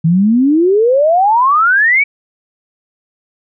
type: exponential sweep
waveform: sine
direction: up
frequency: 156.5 to 2320 Hz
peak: -7 dBFS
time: 0.04-2.04 s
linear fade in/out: 10 ms
effects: none